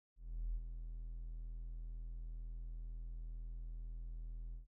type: tone with ADSR envelope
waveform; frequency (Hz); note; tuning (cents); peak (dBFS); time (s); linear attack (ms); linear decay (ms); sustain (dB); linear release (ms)
triangle; 41.05; E1; -6; -32; 0.16-4.67; 390; 45; -9; 130
effects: tanh soft clip ceiling -34 dBFS